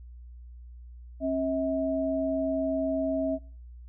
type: tone pair together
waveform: sine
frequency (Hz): 269.9 / 642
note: C#4 / E5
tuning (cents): -46 / -46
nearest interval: octave + minor third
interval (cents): 1500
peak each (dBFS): -28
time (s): 1.2-3.39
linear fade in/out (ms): 50
effects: noise-tail reverb RT60 0.4 s tail -20 dB re dry + added 60 Hz sine -43 dBFS peak until 3.88 s